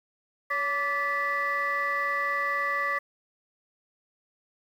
sine tone cluster, 563 / 1163 / 1739 / 1973 Hz, C#5 / D6 / A6 / B6, +27 / -17 / -21 / -2 cents, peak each -35 / -28 / -33 / -28 dBFS, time 0.5-2.99 s, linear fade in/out 10 ms, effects tanh soft clip ceiling -18 dBFS + 9-bit

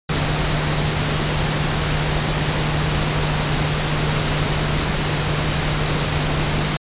sine tone in noise, 150.7 Hz, D3, 45 cents sharp, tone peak -22 dBFS, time 0.09-6.77 s, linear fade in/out 5 ms, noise pink, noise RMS -21 dBFS, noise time 0.09-6.77 s, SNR -4 dB, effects resampled to 8000 Hz

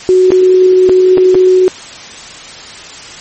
sine tone with dropouts, 370 Hz, F#4, in tune, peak -3 dBFS, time 0.09-1.68 s, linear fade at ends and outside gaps 0 ms, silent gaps 0.305-0.319 / 0.89-0.895 / 1.174-1.18 / 1.345-1.352 s, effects white hiss -29 dBFS RMS until 3.2 s + MP3 32 kbps

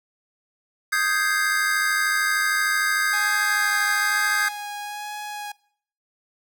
square chord, Ab major seventh, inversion second, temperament equal, 1244.5 / 1568 / 1661.2 / 2093 Hz, Eb6 / G6 / Ab6 / C7, 0 / 0 / 0 / 0 cents, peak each -28 / -24 / -26 / -28 dBFS, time 0.92-4.49 s, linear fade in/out 10 ms
sawtooth tone with vibrato, 830.6 Hz, G#5, in tune, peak -27 dBFS, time 3.13-5.52 s, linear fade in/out 5 ms, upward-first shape sine, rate 1.1 Hz, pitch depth 14 cents each way
effects noise-tail reverb RT60 0.6 s tail -23 dB re dry

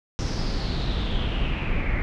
brown noise with low-pass filter sweep, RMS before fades -25 dBFS, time 0.19-2.02 s, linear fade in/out 0 ms, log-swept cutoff 5700 to 2100 Hz, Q 5.8, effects none

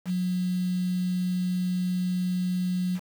sine tone with quantisation, 181.5 Hz, F#3, 33 cents flat, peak -24 dBFS, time 0.05-3 s, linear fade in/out 50 ms, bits 7, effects none

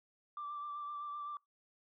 sine tone with vibrato, 1173 Hz, D6, 2 cents flat, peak -39 dBFS, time 0.37-1.37 s, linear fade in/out 2 ms, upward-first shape sine, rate 7.8 Hz, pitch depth 23 cents each way, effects noise-tail reverb RT60 0.2 s tail -26 dB re dry + tanh soft clip ceiling -36 dBFS

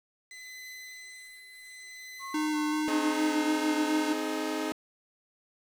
sawtooth tone with tremolo, 2022 Hz, B6, 40 cents sharp, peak -38 dBFS, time 0.31-3.35 s, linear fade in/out 2 ms, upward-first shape triangle, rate 0.65 Hz, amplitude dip 55%
sine tone bursts, 1085 Hz, C#6, 37 cents flat, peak -38 dBFS, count 3, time 2.19-3.172 s, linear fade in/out 50 ms, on 310 ms, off 26 ms
square tone with vibrato, 304.2 Hz, D#4, 39 cents flat, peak -28 dBFS, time 2.34-4.13 s, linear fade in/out 5 ms, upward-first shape square, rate 2.6 Hz, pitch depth 11 cents each way
sawtooth chord, Ab major, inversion first, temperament equal with one note detuned, 261.6 / 311.1 / 424 Hz, C4 / Eb4 / Ab4, 0 / 0 / +36 cents, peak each -33 / -28 / -32 dBFS, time 2.88-4.72 s, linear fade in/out 0 ms
effects low-pass 10000 Hz 12 dB/octave + 9-bit

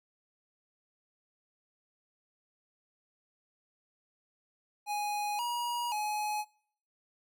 square tone with pitch steps, 830 / 957 / 843 Hz, G#5 / A#5 / G#5, -1 / +45 / +26 cents, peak -32 dBFS, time 4.86-6.45 s, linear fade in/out 50 ms, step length 530 ms, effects noise-tail reverb RT60 0.6 s tail -25 dB re dry

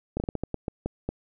slowing click train, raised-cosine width 2 ms, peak -15 dBFS, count 10, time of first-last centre 0.17-1.09 s, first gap 30 ms, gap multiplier 1.29, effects none

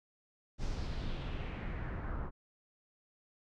brown noise with low-pass filter sweep, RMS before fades -38 dBFS, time 0.58-2.31 s, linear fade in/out 50 ms, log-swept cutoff 6200 to 1200 Hz, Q 2.3, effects none

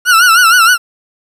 40% pulse tone with vibrato, 1400 Hz, F6, 4 cents sharp, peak -4 dBFS, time 0.05-0.78 s, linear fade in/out 50 ms, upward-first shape sine, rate 6.4 Hz, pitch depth 110 cents each way, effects resampled to 32000 Hz + 7-bit

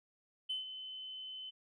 sine tone with ADSR envelope, 3044 Hz, F#7, 48 cents sharp, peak -33 dBFS, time 0.49-1.51 s, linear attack 13 ms, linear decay 140 ms, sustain -10 dB, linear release 21 ms, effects tanh soft clip ceiling -30 dBFS

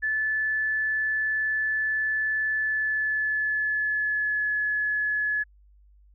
sine tone with pitch glide, 1739 to 1704.2 Hz, A6 to G#6, -21 to +44 cents, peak -23 dBFS, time 0.02-5.44 s, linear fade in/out 20 ms, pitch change -35 cents, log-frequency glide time 2.58-4.49 s, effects added 50 Hz sine -53 dBFS peak until 6.14 s

